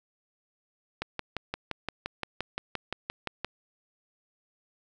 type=click train; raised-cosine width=0.3 ms; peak=-15 dBFS; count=15; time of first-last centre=1.02-3.446 s; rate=5.77 Hz; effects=none